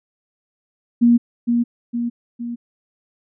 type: tone with echo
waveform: sine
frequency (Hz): 237.3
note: A#3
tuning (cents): +31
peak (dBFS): -9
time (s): 1.01-1.18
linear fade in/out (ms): 20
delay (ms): 460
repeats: 3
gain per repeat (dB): -5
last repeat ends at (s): 2.56
effects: none